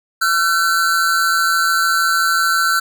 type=tone pair together; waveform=square; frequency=1353.3 / 1519 Hz; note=E6 / F#6; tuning=+45 / +45 cents; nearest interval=major second; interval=200 cents; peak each=-17 dBFS; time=0.21-2.8 s; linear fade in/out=10 ms; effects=none